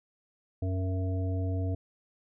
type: harmonic tone with a mistuned harmonic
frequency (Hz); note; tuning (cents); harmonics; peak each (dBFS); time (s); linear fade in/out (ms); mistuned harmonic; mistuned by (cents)
92.5; F#2; 0; 1 / 3 / 5 / 7; -28 / -37 / -42 / -42; 0.62-1.75; 5; 7; +45
effects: none